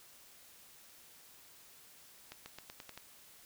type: accelerating click train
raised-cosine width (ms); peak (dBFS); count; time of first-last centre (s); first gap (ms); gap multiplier
0.2; -29; 7; 2.32-2.976; 140; 0.9
effects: white hiss -59 dBFS RMS until 3.45 s